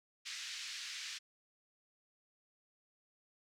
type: band-pass noise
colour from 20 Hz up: white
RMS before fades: -45 dBFS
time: 0.25-1.19 s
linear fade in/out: 20 ms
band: 1700 to 5900 Hz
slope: 24 dB/octave
effects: none